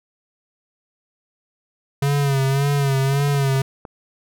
square tone with vibrato, 138.7 Hz, C#3, 1 cent sharp, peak -17 dBFS, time 2.02-3.62 s, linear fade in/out 5 ms, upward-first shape sine, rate 1.8 Hz, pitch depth 56 cents each way
clicks, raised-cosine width 1 ms, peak -21 dBFS, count 6, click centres 3.137 / 3.198 / 3.282 / 3.347 / 3.561 / 3.852 s
effects none

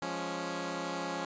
10% pulse chord, Db major, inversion first, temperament equal, 174.61 / 207.7 / 277.2 Hz, F3 / Ab3 / Db4, 0 / 0 / 0 cents, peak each -30 / -35 / -29 dBFS, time 0.02-1.25 s, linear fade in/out 2 ms, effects resampled to 16000 Hz

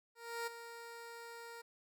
15% pulse tone with ADSR envelope, 466.2 Hz, A#4, in tune, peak -31 dBFS, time 0.15-1.62 s, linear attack 320 ms, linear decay 13 ms, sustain -11 dB, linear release 12 ms, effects none

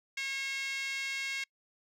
5% pulse tone with high-pass filter, 543 Hz, C#5, 36 cents flat, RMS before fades -36 dBFS, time 0.17-1.44 s, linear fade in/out 5 ms, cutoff 2000 Hz, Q 6.4, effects noise-tail reverb RT60 0.1 s tail -26 dB re dry + low-pass 11000 Hz 12 dB/octave

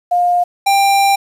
sine / square tone pair in turn, 708 / 792.2 Hz, F5 / G5, +23 / +18 cents, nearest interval major second, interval 195 cents, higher second, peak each -10 dBFS, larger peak neither, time 0.11-0.44 / 0.66-1.16 s, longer second, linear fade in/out 10 ms, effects resampled to 32000 Hz + 7-bit

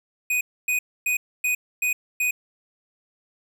square tone bursts, 2489 Hz, D#7, in tune, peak -21 dBFS, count 6, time 0.3-2.31 s, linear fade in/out 5 ms, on 110 ms, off 270 ms, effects none

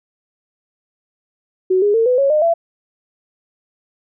sine tone with pitch steps, 372.8 / 411.3 / 453.7 / 500.5 / 552.2 / 609.1 / 672 Hz, F#4 / G#4 / A#4 / B4 / C#5 / D#5 / E5, +13 / -17 / -47 / +23 / -7 / -37 / +33 cents, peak -11 dBFS, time 1.7-2.54 s, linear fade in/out 10 ms, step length 120 ms, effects none

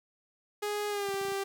sawtooth tone with pitch glide, 415.3 to 392.9 Hz, G#4 to G4, 0 to +4 cents, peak -27 dBFS, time 0.62-1.44 s, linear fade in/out 10 ms, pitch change -96 cents, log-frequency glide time 0.89-1.12 s
clicks, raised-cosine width 5 ms, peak -34 dBFS, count 6, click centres 1.087 / 1.14 / 1.213 / 1.25 / 1.284 / 1.319 s
effects high-pass 150 Hz 12 dB/octave + 11-bit

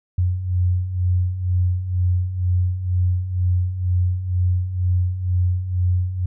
sine beating tone pair, 88.8 / 90.9 Hz, F2 / F#2, +29 / -30 cents, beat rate 2.1 Hz, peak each -24 / -18 dBFS, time 0.18-6.26 s, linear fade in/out 5 ms, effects none

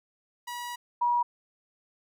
sawtooth / sine tone pair in turn, 967 / 961.7 Hz, B5 / B5, -37 / -46 cents, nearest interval unison, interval 9 cents, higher first, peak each -31 / -22 dBFS, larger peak second, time 0.47-0.76 / 1.01-1.23 s, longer first, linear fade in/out 10 ms, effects none

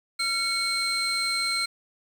sine tone cluster, 1374 / 2207 / 4158 / 8310 Hz, F6 / C#7 / C8 / C9, -29 / -8 / -12 / -13 cents, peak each -31 / -28 / -25 / -32 dBFS, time 0.19-1.66 s, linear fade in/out 10 ms, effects tanh soft clip ceiling -19 dBFS + 8-bit

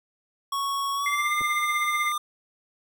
square tone with pitch glide, 1108.7 to 1202.1 Hz, C#6 to D6, 0 to +40 cents, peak -26 dBFS, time 0.52-2.18 s, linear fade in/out 5 ms, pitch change +140 cents, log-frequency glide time 0.94-1.32 s
sine tone with tremolo, 2093 Hz, C7, in tune, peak -22 dBFS, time 1.06-2.12 s, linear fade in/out 2 ms, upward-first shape triangle, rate 16 Hz, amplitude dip 80%
clicks, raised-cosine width 2 ms, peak -28 dBFS, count 2, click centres 1.409 / 1.417 s
effects none

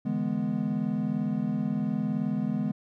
triangle chord, E dominant seventh, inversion third, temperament equal, 146.83 / 164.81 / 207.7 / 246.9 Hz, D3 / E3 / G#3 / B3, 0 / 0 / 0 / 0 cents, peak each -33 / -32 / -27 / -29 dBFS, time 0.05-2.72 s, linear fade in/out 10 ms, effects none

